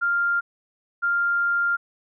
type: tone pair in turn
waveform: sine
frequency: 1396.9 / 1396.9 Hz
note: F6 / F6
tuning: 0 / 0 cents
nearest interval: unison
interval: 0 cents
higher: neither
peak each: -19 dBFS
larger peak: neither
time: 0.01-0.41 / 1.02-1.77 s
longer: second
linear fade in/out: 20 ms
effects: none